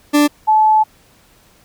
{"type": "tone pair in turn", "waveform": ["40% pulse", "sine"], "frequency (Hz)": [293.7, 865], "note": ["D4", "A5"], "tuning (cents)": [0, -30], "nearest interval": "octave + perfect fifth", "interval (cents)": 1870, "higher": "second", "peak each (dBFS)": -8, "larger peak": "neither", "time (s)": [[0.13, 0.28], [0.47, 0.84]], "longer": "second", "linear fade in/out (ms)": 20, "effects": ["pink hiss -51 dBFS RMS until 1.64 s"]}